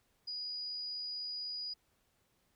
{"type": "tone", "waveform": "sine", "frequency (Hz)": 4912, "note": "D#8", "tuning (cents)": -23, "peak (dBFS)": -38, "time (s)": [0.27, 1.74], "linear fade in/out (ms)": 10, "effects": ["pink hiss -75 dBFS RMS until 2.55 s"]}